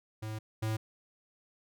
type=tone pair in turn; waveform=square; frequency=108.8 / 109.81 Hz; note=A2 / A2; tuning=-19 / -3 cents; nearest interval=unison; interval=16 cents; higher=second; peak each=-37 / -31 dBFS; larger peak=second; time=0.22-0.39 / 0.62-0.77 s; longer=first; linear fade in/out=10 ms; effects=none

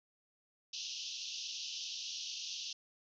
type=band-pass noise; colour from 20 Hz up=white; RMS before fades=-43 dBFS; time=0.73-2.73 s; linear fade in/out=5 ms; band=2700 to 6200 Hz; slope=96 dB/octave; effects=none

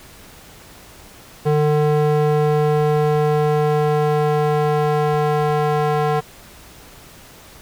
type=tone with band-pass filter sweep; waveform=square; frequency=150 Hz; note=D3; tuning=37 cents sharp; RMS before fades=-17 dBFS; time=1.45-6.21 s; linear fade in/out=20 ms; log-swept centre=430 to 720 Hz; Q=1.1; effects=pink hiss -43 dBFS RMS until 7.61 s

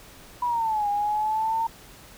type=exponential two-way sweep; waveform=sine; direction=down then up; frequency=987.8 to 813 to 914 Hz; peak=-22 dBFS; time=0.42-1.67 s; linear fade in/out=5 ms; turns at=0.89 s; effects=pink hiss -48 dBFS RMS until 2.17 s

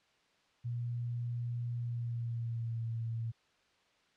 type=tone with pitch glide; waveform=sine; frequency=119.7 to 114.56 Hz; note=A#2 to A#2; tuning=+46 to -30 cents; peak=-34 dBFS; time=0.64-3.32 s; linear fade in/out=20 ms; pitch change=-76 cents; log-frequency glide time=1.78-2.85 s; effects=white hiss -70 dBFS RMS until 4.16 s + low-pass 4000 Hz 12 dB/octave

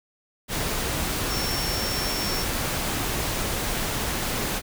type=tone in noise; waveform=sine; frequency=5450 Hz; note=F8; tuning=43 cents flat; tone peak=-30 dBFS; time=1.27-2.46 s; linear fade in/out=50 ms; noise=pink; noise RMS=-27 dBFS; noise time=0.48-4.62 s; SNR=-6 dB; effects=none

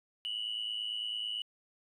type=tone pair together; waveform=sine; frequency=2877 / 2986 Hz; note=F#7 / F#7; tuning=-49 / +15 cents; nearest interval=minor second; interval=64 cents; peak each=-37 / -35 dBFS; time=0.25-1.42 s; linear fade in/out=0 ms; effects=tanh soft clip ceiling -29 dBFS

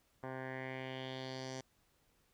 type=tone with low-pass filter sweep; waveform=10% pulse; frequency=130.81 Hz; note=C3; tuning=in tune; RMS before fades=-44 dBFS; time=0.23-1.61 s; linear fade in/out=5 ms; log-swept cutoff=1300 to 6200 Hz; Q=3.2; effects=pink hiss -74 dBFS RMS until 2.33 s

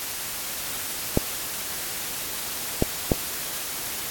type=clicks; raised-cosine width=2 ms; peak=-4 dBFS; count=3; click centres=1.174 / 2.824 / 3.118 s; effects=white hiss -31 dBFS RMS until 4.1 s + AAC 64 kbps

